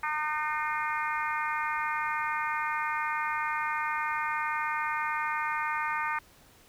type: harmonic tone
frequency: 304.4 Hz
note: D#4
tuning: 38 cents flat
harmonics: 3 / 4 / 5 / 6 / 7 / 8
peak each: -33 / -33 / -36 / -37 / -37 / -41 dBFS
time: 0.03-6.19 s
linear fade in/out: 5 ms
effects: pink hiss -58 dBFS RMS until 6.68 s